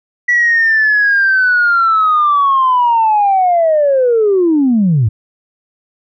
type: linear sweep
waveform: sine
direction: down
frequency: 1954 to 98.1 Hz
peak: -7 dBFS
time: 0.28-5.09 s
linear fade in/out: 10 ms
effects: tanh soft clip ceiling -4 dBFS